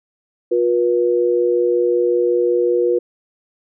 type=tone pair together; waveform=sine; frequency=357.3 / 482.7 Hz; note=F4 / B4; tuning=+40 / -40 cents; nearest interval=perfect fourth; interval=520 cents; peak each=-16 dBFS; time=0.51-2.99 s; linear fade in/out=10 ms; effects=none